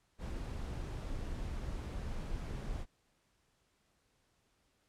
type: noise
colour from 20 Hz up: brown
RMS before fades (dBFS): -40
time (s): 0.18-2.86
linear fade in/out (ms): 50
effects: pink hiss -75 dBFS RMS until 4.88 s + low-pass 10000 Hz 12 dB/octave